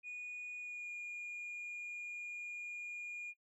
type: tone with pitch glide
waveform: sine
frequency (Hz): 2460 to 2428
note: D#7 to D#7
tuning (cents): -20 to -43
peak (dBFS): -40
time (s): 0.03-3.34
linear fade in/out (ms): 50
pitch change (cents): -23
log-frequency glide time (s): 0.6-0.9
effects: noise-tail reverb RT60 0.1 s tail -22 dB re dry + tanh soft clip ceiling -41 dBFS